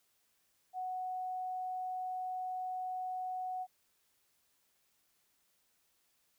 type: tone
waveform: sine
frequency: 740 Hz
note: F#5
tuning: in tune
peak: -36 dBFS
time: 0.73-3.67 s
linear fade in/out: 50 ms
effects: white hiss -75 dBFS RMS until 6.38 s